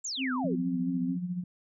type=exponential sweep; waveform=sine; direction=down; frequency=7700 to 327.5 Hz; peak=-32 dBFS; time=0.04-0.56 s; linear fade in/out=10 ms
type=tone with vibrato; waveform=sine; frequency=259.2 Hz; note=C4; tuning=16 cents flat; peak=-29 dBFS; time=0.17-1.18 s; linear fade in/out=50 ms; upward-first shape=triangle; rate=4.4 Hz; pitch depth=50 cents each way
type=tone with tremolo; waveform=sine; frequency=178.6 Hz; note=F3; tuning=39 cents sharp; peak=-28 dBFS; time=0.44-1.44 s; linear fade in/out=5 ms; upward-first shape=sine; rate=14 Hz; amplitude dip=60%
effects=none